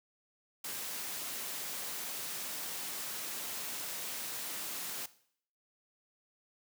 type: noise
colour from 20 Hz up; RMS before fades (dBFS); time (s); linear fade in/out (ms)
white; -40; 0.64-5.06; 5
effects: noise-tail reverb RT60 0.6 s tail -17 dB re dry + high-pass 150 Hz 12 dB/octave